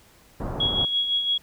pink low-pass noise, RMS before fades -30 dBFS, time 0.4-0.85 s, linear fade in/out 2 ms, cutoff 1100 Hz, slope 24 dB/octave
sine tone with tremolo, 3325 Hz, G#7, 1 cent sharp, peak -19 dBFS, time 0.6-1.38 s, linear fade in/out 5 ms, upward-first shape sine, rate 5.9 Hz, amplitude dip 50%
effects pink hiss -55 dBFS RMS until 1.42 s

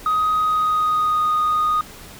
sine tone with pitch glide, 1255 to 1237 Hz, D#6 to D#6, +15 to -10 cents, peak -14 dBFS, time 0.06-1.81 s, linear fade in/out 2 ms, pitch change -25 cents, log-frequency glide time 0.37-1.3 s, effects tanh soft clip ceiling -14 dBFS + pink hiss -40 dBFS RMS until 2.19 s

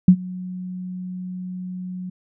sine tone with ADSR envelope, 182.8 Hz, F#3, 21 cents flat, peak -4 dBFS, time 0.08-2.1 s, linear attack 4 ms, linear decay 70 ms, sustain -24 dB, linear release 9 ms, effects none

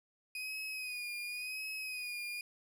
35% pulse tone with vibrato, 2489 Hz, D#7, in tune, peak -37 dBFS, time 0.35-2.41 s, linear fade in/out 2 ms, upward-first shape sine, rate 0.92 Hz, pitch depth 52 cents each way, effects none

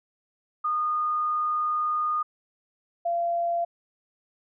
sine tone pair in turn, 1226 / 686.1 Hz, D#6 / F5, -26 / -31 cents, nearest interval minor seventh, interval 1005 cents, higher first, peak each -23 dBFS, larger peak neither, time 0.64-2.23 / 3.05-3.65 s, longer first, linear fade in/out 10 ms, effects none

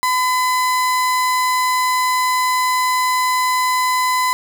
35% pulse tone, 1010 Hz, B5, 39 cents sharp, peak -13 dBFS, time 0.03-4.33 s, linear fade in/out 0 ms, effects none

